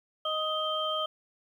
sine tone cluster, 622 / 1253 / 3147 Hz, D#5 / D#6 / G7, -1 / +12 / +6 cents, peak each -33 / -32 / -32 dBFS, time 0.25-1.06 s, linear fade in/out 5 ms, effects 10-bit

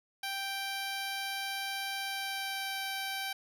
10% pulse tone with pitch glide, 784 to 778.6 Hz, G5 to G5, 0 to -12 cents, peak -26 dBFS, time 0.23-3.33 s, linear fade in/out 5 ms, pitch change -12 cents, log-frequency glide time 2-2.83 s, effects none

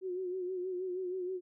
sine tone with vibrato, 366.8 Hz, F#4, 15 cents flat, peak -34 dBFS, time 0.01-1.41 s, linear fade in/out 50 ms, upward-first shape sine, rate 6.3 Hz, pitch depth 54 cents each way, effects none

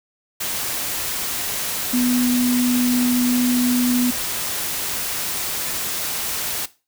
sine tone in noise, 246.9 Hz, B3, in tune, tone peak -16 dBFS, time 1.93-4.11 s, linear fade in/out 10 ms, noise white, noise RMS -25 dBFS, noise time 0.4-6.66 s, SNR +6 dB, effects noise-tail reverb RT60 0.3 s tail -17 dB re dry

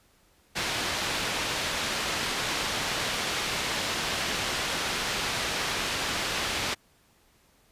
white low-pass noise, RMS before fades -30 dBFS, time 0.55-6.75 s, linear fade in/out 20 ms, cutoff 4100 Hz, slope 12 dB/octave, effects pink hiss -63 dBFS RMS until 7.71 s + resampled to 32000 Hz

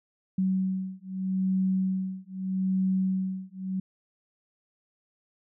sine beating tone pair, 188.2 / 189 Hz, F#3 / F#3, +30 / +37 cents, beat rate 0.8 Hz, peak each -28 dBFS, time 0.38-3.8 s, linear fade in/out 5 ms, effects none

